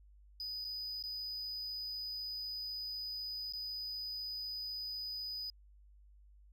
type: tone with dropouts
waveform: triangle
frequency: 4978 Hz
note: D#8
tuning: in tune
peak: -38 dBFS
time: 0.4-5.5 s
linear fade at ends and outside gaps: 1 ms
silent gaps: 0.644-0.649 / 1.026-1.038 / 3.524-3.535 s
effects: added 50 Hz sine -58 dBFS peak until 6.52 s